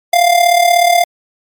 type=tone with amplitude modulation; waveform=square; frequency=698.5 Hz; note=F5; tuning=in tune; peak=-5 dBFS; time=0.13-1.04 s; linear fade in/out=5 ms; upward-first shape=sine; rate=36.5 Hz; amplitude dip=65%; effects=MP3 96 kbps